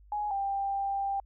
sine tone pair in turn, 834 / 790.8 Hz, G#5 / G5, +7 / +15 cents, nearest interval minor second, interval 92 cents, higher first, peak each -29 / -28 dBFS, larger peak second, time 0.12-0.31 / 0.31-1.2 s, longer second, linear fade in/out 2 ms, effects added 50 Hz sine -53 dBFS peak until 1.25 s

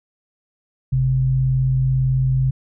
sine tone pair together, 49.03 / 130.9 Hz, G1 / C3, +1 / +1 cents, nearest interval octave + perfect fourth, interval 1700 cents, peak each -25 / -15 dBFS, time 0.92-2.51 s, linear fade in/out 10 ms, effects none

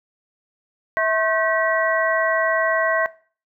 sine tone cluster, 651 / 1079 / 1546 / 1928 Hz, E5 / C#6 / G6 / B6, -22 / -47 / -24 / -42 cents, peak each -21 / -24 / -25 / -23 dBFS, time 0.97-3.06 s, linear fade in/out 0 ms, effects noise-tail reverb RT60 0.4 s tail -18 dB re dry

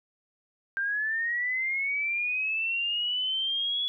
sine linear sweep, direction up, 1572 to 3405 Hz, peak -26 dBFS, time 0.77-3.88 s, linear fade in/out 0 ms, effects none

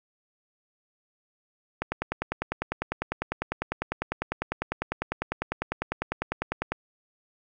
click train, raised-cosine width 0.5 ms, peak -12 dBFS, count 50, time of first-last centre 1.82-6.72 s, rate 10 Hz, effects none

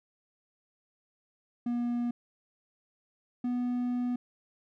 triangle tone pair in turn, 240 / 245.8 Hz, B3 / B3, -49 / -8 cents, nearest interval unison, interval 41 cents, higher second, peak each -26 dBFS, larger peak neither, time 1.66-2.11 / 3.44-4.16 s, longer second, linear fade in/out 5 ms, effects none

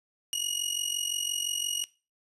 20% pulse tone with amplitude modulation, 2890 Hz, F#7, 41 cents flat, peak -20 dBFS, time 0.33-1.84 s, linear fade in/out 0 ms, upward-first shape sine, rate 45.8 Hz, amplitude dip 80%, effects noise-tail reverb RT60 0.3 s tail -19 dB re dry + resampled to 32000 Hz

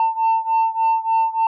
sine beating tone pair, 897 / 900.4 Hz, A5 / A5, +33 / +40 cents, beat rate 3.4 Hz, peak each -16 / -18 dBFS, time 0-1.47 s, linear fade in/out 2 ms, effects tanh soft clip ceiling -12 dBFS

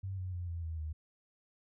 sine tone with pitch steps, 96.1 / 92.08 / 88.23 / 84.53 / 81 / 77.61 Hz, G2 / F#2 / F2 / E2 / E2 / D#2, -34 / -8 / +18 / +44 / -30 / -4 cents, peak -36 dBFS, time 0.03-0.93 s, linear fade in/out 10 ms, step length 150 ms, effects none

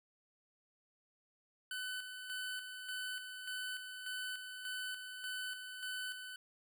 25% pulse tone with tremolo, 1506 Hz, F#6, 30 cents sharp, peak -36 dBFS, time 1.71-6.36 s, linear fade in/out 2 ms, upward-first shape square, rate 1.7 Hz, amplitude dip 50%, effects none

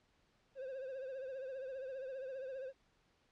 triangle tone with vibrato, 527 Hz, C5, 12 cents sharp, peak -40 dBFS, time 0.55-2.73 s, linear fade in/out 50 ms, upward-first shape triangle, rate 15 Hz, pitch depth 86 cents each way, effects pink hiss -74 dBFS RMS until 3.31 s + low-pass 5000 Hz 12 dB/octave

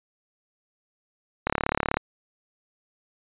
click train, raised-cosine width 0.5 ms, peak -7 dBFS, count 19, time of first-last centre 1.47-1.97 s, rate 36 Hz, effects resampled to 8000 Hz

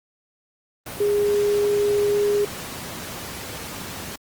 sine tone in noise, 410.8 Hz, G#4, 19 cents flat, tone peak -17 dBFS, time 1-2.45 s, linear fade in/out 5 ms, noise pink, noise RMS -33 dBFS, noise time 0.86-4.16 s, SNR +13 dB, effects high-pass 80 Hz 12 dB/octave + Opus 24 kbps

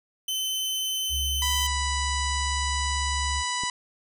sawtooth tone, 3058 Hz, G7, 44 cents flat, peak -23 dBFS, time 0.28-1.67 s, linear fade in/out 5 ms
sine tone with pitch glide, 69.3 to 70.06 Hz, C#2 to C#2, 0 to +19 cents, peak -28 dBFS, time 1.09-3.44 s, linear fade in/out 50 ms, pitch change +19 cents, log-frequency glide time 2.23-3.19 s
harmonic tone, 987.8 Hz, B5, in tune, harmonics 1 / 2 / 3 / 4 / 5 / 6 / 7 / 8 / 9, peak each -30 / -33 / -35 / -36 / -37 / -38 / -38 / -39 / -40 dBFS, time 1.42-3.7 s, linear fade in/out 2 ms
click, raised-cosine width 3 ms, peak -26 dBFS, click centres 3.636 s
effects none

